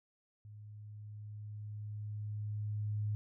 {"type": "tone with level ramp", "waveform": "sine", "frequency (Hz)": 105.2, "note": "G#2", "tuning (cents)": 23, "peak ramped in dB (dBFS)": [-49, -32], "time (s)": [0.45, 3.15], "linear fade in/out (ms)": 0, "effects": []}